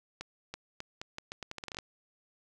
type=accelerating click train; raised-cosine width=0.2 ms; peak=-22 dBFS; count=15; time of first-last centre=0.21-1.787 s; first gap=330 ms; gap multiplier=0.8; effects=none